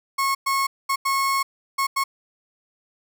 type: tone bursts at uneven times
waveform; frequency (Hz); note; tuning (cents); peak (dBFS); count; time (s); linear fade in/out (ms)
35% pulse; 1092; C#6; -26; -18; 6; 0.18-0.35 / 0.46-0.67 / 0.89-0.96 / 1.05-1.43 / 1.78-1.87 / 1.96-2.04; 10
effects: none